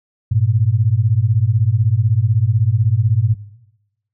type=beating tone pair; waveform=sine; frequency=101.9 / 117.9 Hz; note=G#2 / A#2; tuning=-32 / +20 cents; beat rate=16 Hz; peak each=-15 dBFS; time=0.31-3.35 s; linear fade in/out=10 ms; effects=noise-tail reverb RT60 0.9 s tail -18 dB re dry